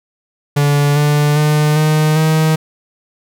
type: tone with pitch steps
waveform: 45% pulse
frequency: 144.3 / 147.5 / 150.78 / 154.12 / 157.54 Hz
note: D3 / D3 / D3 / D#3 / D#3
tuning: -30 / +8 / +46 / -16 / +22 cents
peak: -10 dBFS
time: 0.56-2.56 s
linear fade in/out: 10 ms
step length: 400 ms
effects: none